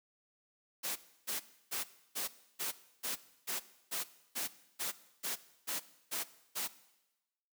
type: noise bursts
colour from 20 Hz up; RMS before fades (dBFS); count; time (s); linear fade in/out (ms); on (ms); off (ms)
white; -37; 14; 0.83-6.68; 20; 130; 310
effects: noise-tail reverb RT60 1.0 s tail -17 dB re dry + high-pass 200 Hz 12 dB/octave